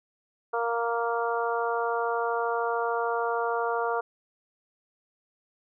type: harmonic tone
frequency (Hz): 233.1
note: A#3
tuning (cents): 0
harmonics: 2 / 3 / 4 / 5 / 6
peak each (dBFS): -29 / -31 / -32 / -33 / -34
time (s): 0.53-4.01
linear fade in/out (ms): 10
effects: none